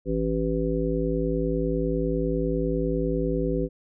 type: harmonic tone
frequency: 55 Hz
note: A1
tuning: in tune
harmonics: 1 / 3 / 5 / 7 / 9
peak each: -29 / -29 / -29 / -29 / -29 dBFS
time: 0.05-3.69 s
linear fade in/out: 50 ms
effects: none